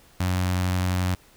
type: tone with notch filter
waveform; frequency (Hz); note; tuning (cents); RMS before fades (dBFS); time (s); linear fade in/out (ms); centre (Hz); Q
sawtooth; 91.2; F#2; -24; -24; 0.2-1.15; 5; 420; 1.3
effects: pink hiss -55 dBFS RMS until 1.36 s